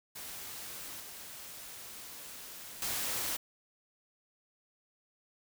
white noise with level steps, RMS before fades -44 / -47 / -35 dBFS, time 0.15-3.37 s, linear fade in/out 10 ms, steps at 1 / 2.82 s, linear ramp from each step 2 ms, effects none

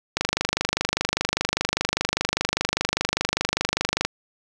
click train, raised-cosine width 0.2 ms, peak -3 dBFS, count 98, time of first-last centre 0.17-4.05 s, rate 25 Hz, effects none

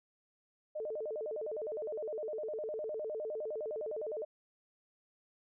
sine tone with vibrato, 518 Hz, C5, 17 cents flat, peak -36 dBFS, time 0.75-4.25 s, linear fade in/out 10 ms, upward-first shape square, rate 9.8 Hz, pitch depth 280 cents each way, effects none

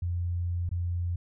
sine tone with dropouts, 87.31 Hz, F2, in tune, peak -27 dBFS, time 0.02-1.16 s, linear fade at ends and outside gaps 5 ms, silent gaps 0.692-0.713 s, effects none

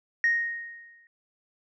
sine tone with exponential decay, 1864.7 Hz, A#6, in tune, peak -17 dBFS, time 0.24-1.07 s, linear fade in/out 1 ms, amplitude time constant 180 ms, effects tanh soft clip ceiling -16 dBFS

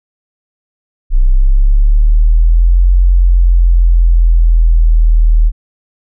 sine exponential two-way sweep, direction up then down, 30.87 to 44.81 to 39.39 Hz, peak -4 dBFS, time 1.1-5.52 s, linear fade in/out 50 ms, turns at 2.88 s, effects none

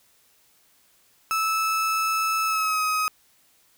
35% pulse tone with pitch glide, 1308 to 1263.4 Hz, E6 to D#6, -14 to +26 cents, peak -20 dBFS, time 1.31-3.08 s, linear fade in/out 0 ms, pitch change -60 cents, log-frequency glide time 2.45-2.81 s, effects white hiss -61 dBFS RMS until 3.77 s

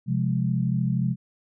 sine chord, F minor, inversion second, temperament equal, 130.81 / 174.61 / 207.7 Hz, C3 / F3 / Ab3, 0 / 0 / 0 cents, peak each -24 / -26 / -28 dBFS, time 0.06-1.16 s, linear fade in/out 50 ms, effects none

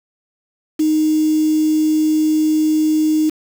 sine tone with quantisation, 310 Hz, D#4, 6 cents flat, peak -12 dBFS, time 0.79-3.3 s, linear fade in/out 10 ms, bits 5, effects none

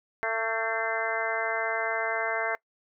harmonic tone with a mistuned harmonic, 224.3 Hz, A3, 34 cents sharp, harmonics 2 / 3 / 4 / 5 / 6 / 7 / 8 / 9, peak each -35 / -32 / -36 / -36 / -38 / -33 / -37 / -33 dBFS, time 0.23-2.55 s, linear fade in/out 0 ms, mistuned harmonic 9, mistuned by +37 cents, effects noise-tail reverb RT60 0.1 s tail -22 dB re dry

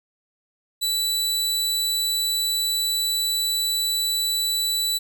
sawtooth tone, 3960 Hz, B7, 4 cents sharp, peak -18 dBFS, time 0.81-4.99 s, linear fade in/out 20 ms, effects none

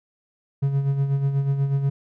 triangle tone with tremolo, 138.59 Hz, C#3, in tune, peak -15 dBFS, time 0.62-1.9 s, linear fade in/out 10 ms, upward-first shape sine, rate 8.2 Hz, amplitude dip 55%, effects none

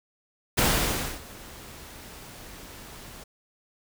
pink noise with ADSR envelope, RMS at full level -21 dBFS, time 0.57-3.24 s, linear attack 15 ms, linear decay 610 ms, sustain -23 dB, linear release 9 ms, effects none

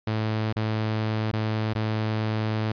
sawtooth tone with dropouts, 109.1 Hz, A2, 14 cents flat, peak -20 dBFS, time 0.07-2.72 s, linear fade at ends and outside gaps 5 ms, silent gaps 0.527-0.561 / 1.315-1.331 / 1.735-1.751 s, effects resampled to 11025 Hz

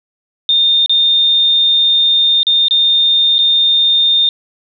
sine tone with dropouts, 3638 Hz, A#7, 43 cents flat, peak -8 dBFS, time 0.49-4.29 s, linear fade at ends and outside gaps 1 ms, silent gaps 0.861-0.895 / 2.431-2.468 / 2.683-2.709 / 3.383-3.389 s, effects none

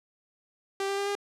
sawtooth tone with pitch steps, 392 / 396.1 / 400.2 / 404.4 Hz, G4 / G4 / G4 / G#4, 0 / +18 / +36 / -46 cents, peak -24 dBFS, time 0.8-1.152 s, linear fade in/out 2 ms, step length 88 ms, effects low-pass 9000 Hz 12 dB/octave

